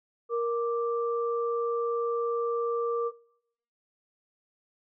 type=tone pair together; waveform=sine; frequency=468.6 / 1174.7 Hz; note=A#4 / D6; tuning=+9 / 0 cents; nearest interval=octave + major third; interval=1591 cents; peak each=-26 / -33 dBFS; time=0.29-3.12 s; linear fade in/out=50 ms; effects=noise-tail reverb RT60 0.8 s tail -23 dB re dry